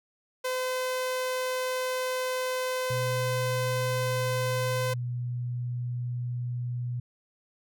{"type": "tone", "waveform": "sawtooth", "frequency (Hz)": 511, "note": "C5", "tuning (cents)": -41, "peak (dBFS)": -24, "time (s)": [0.44, 4.94], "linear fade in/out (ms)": 10}
{"type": "tone with pitch glide", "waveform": "sine", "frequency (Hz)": [123.1, 122.18], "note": ["B2", "B2"], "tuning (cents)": [-5, -18], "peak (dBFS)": -29, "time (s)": [2.9, 7], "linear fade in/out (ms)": 5, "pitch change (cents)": -13, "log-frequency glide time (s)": [3.89, 4.18]}
{"effects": []}